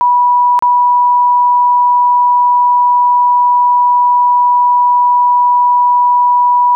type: tone with dropouts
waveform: sine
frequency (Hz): 978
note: B5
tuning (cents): -17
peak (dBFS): -6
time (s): 0.01-6.75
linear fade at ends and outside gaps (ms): 0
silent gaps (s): 0.591-0.624
effects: none